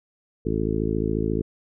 harmonic tone, 54.2 Hz, A1, 25 cents flat, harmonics 1 / 2 / 3 / 4 / 5 / 6 / 7 / 8, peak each -30 / -30 / -30 / -30 / -30 / -30 / -30 / -30 dBFS, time 0.45-1.42 s, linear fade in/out 10 ms, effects none

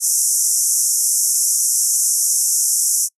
pink band-pass noise, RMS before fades -17 dBFS, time 0-3.09 s, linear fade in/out 50 ms, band 5600 to 12000 Hz, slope 96 dB/octave, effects noise-tail reverb RT60 0.1 s tail -26 dB re dry

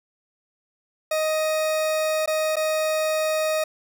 40% pulse tone with dropouts, 625 Hz, D#5, 8 cents sharp, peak -20 dBFS, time 1.11-3.64 s, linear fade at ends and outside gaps 5 ms, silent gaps 2.26-2.275 / 2.558-2.566 s, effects none

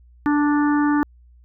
harmonic tone, 293.7 Hz, D4, in tune, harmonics 1 / 3 / 4 / 5 / 6, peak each -16 / -26 / -28 / -30 / -32 dBFS, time 0.26-1.03 s, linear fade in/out 0 ms, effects added 60 Hz sine -47 dBFS peak until 1.44 s

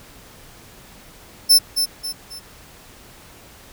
sawtooth tone with echo, 5300 Hz, E8, 9 cents sharp, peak -6 dBFS, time 1.49-1.59 s, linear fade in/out 20 ms, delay 270 ms, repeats 3, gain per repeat -8 dB, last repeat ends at 2.4 s, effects pink hiss -45 dBFS RMS until 3.72 s

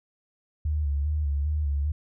sine tone with vibrato, 73.42 Hz, D2, in tune, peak -23 dBFS, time 0.65-1.92 s, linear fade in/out 5 ms, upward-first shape square, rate 2.5 Hz, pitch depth 55 cents each way, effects none

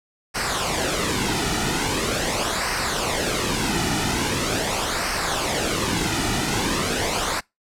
pink noise with flanger, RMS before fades -23 dBFS, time 0.34-7.41 s, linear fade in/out 20 ms, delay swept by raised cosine 0.28 to 1.88 ms, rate 0.42 Hz, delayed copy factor -0.6, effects noise-tail reverb RT60 0.2 s tail -25 dB re dry + low-pass 9000 Hz 12 dB/octave

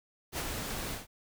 pink noise with ADSR envelope, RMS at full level -33 dBFS, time 0.32-1.07 s, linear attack 61 ms, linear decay 48 ms, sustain -4 dB, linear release 150 ms, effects none

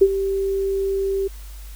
sine tone with ADSR envelope, 390 Hz, G4, 9 cents flat, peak -6 dBFS, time 0.01-1.28 s, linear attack 10 ms, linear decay 54 ms, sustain -13 dB, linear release 11 ms, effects added 50 Hz sine -34 dBFS peak until 1.75 s + white hiss -47 dBFS RMS until 1.75 s

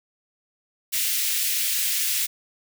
white high-pass noise, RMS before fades -24 dBFS, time 0.92-2.27 s, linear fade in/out 20 ms, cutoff 2000 Hz, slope 24 dB/octave, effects none

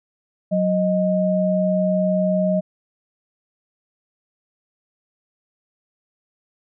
sine tone pair together, 185.01 / 622.3 Hz, F#3 / D#5, 0 / 0 cents, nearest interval octave + major sixth, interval 2100 cents, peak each -19 dBFS, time 0.51-2.61 s, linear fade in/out 20 ms, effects none

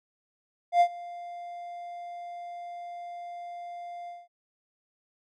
triangle tone with ADSR envelope, 698.5 Hz, F5, in tune, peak -13 dBFS, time 0.72-4.28 s, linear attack 87 ms, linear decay 71 ms, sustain -22 dB, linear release 200 ms, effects MP3 48 kbps

